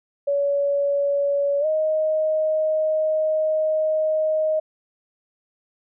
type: tone with pitch glide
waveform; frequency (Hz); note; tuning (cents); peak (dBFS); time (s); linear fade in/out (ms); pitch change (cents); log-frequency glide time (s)
sine; 566 to 624.4; C#5 to D#5; +36 to +6; -18; 0.27-4.6; 10; +170; 1.6-1.66
effects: none